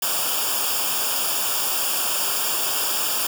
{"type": "noise with comb filter", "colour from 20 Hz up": "white", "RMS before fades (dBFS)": -23, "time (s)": [0.02, 3.27], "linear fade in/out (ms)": 5, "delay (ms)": 0.49, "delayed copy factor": -0.85, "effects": []}